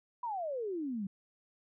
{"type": "exponential sweep", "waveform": "sine", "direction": "down", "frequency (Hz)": [1001, 186], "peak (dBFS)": -34, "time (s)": [0.23, 1.07], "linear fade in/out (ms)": 5, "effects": []}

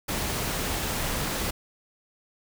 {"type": "noise", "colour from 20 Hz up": "pink", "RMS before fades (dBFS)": -29, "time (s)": [0.08, 1.51], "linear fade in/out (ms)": 10, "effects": []}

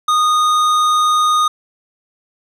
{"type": "tone with tanh clipping", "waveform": "triangle", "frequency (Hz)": 1234, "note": "D#6", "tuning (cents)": -15, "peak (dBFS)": -13, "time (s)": [0.08, 1.48], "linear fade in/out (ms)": 5, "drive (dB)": 18, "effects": []}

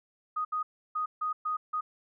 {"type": "tone bursts at uneven times", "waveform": "sine", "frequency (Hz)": 1244.5, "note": "D#6", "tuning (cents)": 0, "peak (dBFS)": -28, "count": 6, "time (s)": [[0.36, 0.45], [0.52, 0.63], [0.95, 1.06], [1.21, 1.33], [1.45, 1.57], [1.73, 1.81]], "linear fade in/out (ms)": 10, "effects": []}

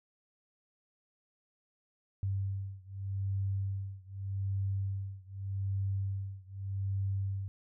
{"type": "beating tone pair", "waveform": "sine", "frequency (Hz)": [97.3, 98.13], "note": ["G2", "G2"], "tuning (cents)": [-12, 2], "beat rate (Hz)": 0.83, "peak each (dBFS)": [-35, -36], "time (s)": [2.23, 7.48], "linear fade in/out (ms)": 0, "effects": []}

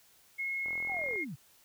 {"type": "tone with pitch glide", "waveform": "sine", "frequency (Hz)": [2167, 2140], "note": ["C#7", "C7"], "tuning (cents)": [-40, 38], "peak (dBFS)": -32, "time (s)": [0.38, 1.25], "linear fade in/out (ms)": 20, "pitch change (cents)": -22, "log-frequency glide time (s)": [0.88, 1]}
{"type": "click train", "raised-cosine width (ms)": 1, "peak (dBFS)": -35, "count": 22, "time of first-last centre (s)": [0.66, 1.158], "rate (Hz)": 42.2}
{"type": "linear sweep", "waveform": "sine", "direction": "down", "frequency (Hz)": [830.6, 110.6], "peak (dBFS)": -38, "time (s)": [0.88, 1.36], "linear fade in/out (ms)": 20}
{"effects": ["white hiss -63 dBFS RMS until 1.64 s"]}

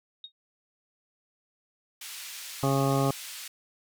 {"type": "tone with exponential decay", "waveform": "sine", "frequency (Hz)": 3729, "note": "A#7", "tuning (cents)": 0, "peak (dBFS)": -35, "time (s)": [0.24, 0.32], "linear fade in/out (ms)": 2, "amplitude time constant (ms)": 17}
{"type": "band-pass noise", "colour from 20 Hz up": "pink", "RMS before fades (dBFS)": -41, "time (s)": [2.01, 3.48], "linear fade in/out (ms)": 5, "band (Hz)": [2500, 16000], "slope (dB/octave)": 12}
{"type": "harmonic tone", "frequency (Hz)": 136.9, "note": "C#3", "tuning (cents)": -21, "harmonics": [1, 2, 3, 4, 5, 6, 8, 9], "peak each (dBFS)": [-26, -29, -31, -32, -33, -34, -35, -36], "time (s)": [2.63, 3.11], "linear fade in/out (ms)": 2}
{"effects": []}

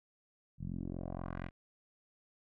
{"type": "tone with low-pass filter sweep", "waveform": "10% pulse", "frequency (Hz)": 44.15, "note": "F1", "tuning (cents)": 20, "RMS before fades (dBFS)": -41, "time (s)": [0.58, 1.51], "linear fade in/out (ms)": 50, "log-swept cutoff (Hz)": [140, 2500], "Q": 1.9, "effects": []}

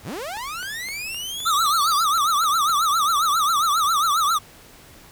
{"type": "linear sweep", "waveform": "sawtooth", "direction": "up", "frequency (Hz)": [42.16, 4978], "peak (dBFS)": -25, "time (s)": [0.03, 2.05], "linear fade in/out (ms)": 50}
{"type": "click train", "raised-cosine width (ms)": 0.3, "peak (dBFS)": -23, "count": 10, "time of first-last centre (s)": [0.37, 2.696], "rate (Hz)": 3.87}
{"type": "tone with vibrato", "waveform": "square", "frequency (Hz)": 1244.5, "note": "D#6", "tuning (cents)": 0, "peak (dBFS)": -18, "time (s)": [1.45, 4.39], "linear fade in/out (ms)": 20, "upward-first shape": "triangle", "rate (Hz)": 7.4, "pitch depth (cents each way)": 190}
{"effects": ["pink hiss -47 dBFS RMS until 5.11 s"]}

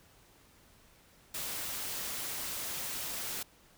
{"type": "noise", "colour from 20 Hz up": "white", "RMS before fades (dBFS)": -38, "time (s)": [1.34, 3.43], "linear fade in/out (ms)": 5, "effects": ["pink hiss -62 dBFS RMS until 3.77 s"]}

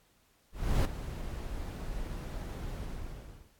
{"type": "noise with ADSR envelope", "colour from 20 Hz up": "brown", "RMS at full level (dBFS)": -25, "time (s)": [0.52, 3.55], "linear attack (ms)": 330, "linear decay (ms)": 7, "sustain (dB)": -13, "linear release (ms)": 760, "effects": ["pink hiss -68 dBFS RMS until 3.59 s", "AAC 64 kbps"]}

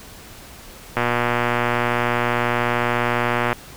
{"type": "click train", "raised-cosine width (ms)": 0.5, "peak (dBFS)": -4, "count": 308, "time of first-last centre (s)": [0.97, 3.528], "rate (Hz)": 120, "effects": ["pink hiss -41 dBFS RMS until 3.76 s"]}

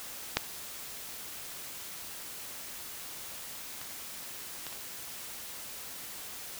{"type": "clicks", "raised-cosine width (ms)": 0.2, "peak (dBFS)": [-7, -24, -22, -28], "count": 4, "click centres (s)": [0.37, 3.815, 4.667, 4.727], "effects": ["white hiss -43 dBFS RMS until 6.59 s"]}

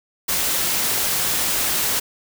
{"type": "noise", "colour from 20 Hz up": "white", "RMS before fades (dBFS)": -21, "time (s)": [0.28, 2], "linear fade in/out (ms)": 10, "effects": []}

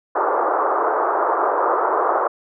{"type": "band-pass noise", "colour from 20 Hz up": "white", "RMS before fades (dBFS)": -19, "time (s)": [0.15, 2.28], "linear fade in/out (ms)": 10, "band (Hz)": [360, 1300], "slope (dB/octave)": 48, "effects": []}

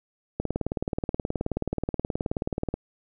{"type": "click train", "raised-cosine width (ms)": 2, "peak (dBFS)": -13, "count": 45, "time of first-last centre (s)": [0.4, 2.74], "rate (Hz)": 18.8, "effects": []}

